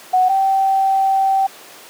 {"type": "tone pair in turn", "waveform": "sine", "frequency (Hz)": [740, 774.9], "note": ["F#5", "G5"], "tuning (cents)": [0, -20], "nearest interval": "minor second", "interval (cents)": 80, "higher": "second", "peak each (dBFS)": [-10, -12], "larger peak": "first", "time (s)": [[0.13, 0.29], [0.29, 1.47]], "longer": "second", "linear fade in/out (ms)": 10, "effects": ["pink hiss -39 dBFS RMS until 1.89 s", "high-pass 400 Hz 12 dB/octave"]}